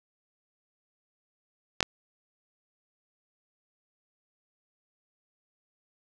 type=clicks; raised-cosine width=0.2 ms; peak=-6 dBFS; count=2; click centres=1.806 / 1.828 s; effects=none